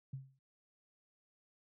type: tone with exponential decay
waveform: sine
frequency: 133.9 Hz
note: C3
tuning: 40 cents sharp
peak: -37 dBFS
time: 0.13-0.39 s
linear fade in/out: 5 ms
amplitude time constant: 56 ms
effects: high-pass 80 Hz 12 dB/octave